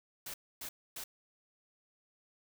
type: noise bursts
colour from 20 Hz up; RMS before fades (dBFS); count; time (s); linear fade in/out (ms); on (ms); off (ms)
white; -43; 3; 0.26-1.04; 5; 80; 270
effects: none